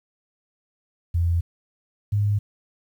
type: tone pair in turn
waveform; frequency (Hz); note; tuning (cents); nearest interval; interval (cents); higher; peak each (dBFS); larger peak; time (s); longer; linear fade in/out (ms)
sine; 85.2 / 103.06; F2 / G#2; -42 / -13; minor third; 329; second; -18; neither; 1.14-1.41 / 2.12-2.39; neither; 10
effects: 9-bit